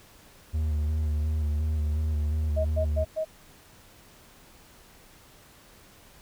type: tone with vibrato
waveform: triangle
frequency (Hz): 76.3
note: D#2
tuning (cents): -33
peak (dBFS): -22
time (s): 0.53-3.05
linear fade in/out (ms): 20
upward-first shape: square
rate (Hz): 2.8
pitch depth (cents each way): 30
type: tone bursts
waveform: sine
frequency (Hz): 631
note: D#5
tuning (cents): +24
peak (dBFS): -25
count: 4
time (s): 2.56-3.25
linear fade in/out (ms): 20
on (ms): 90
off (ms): 110
effects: pink hiss -54 dBFS RMS until 6.21 s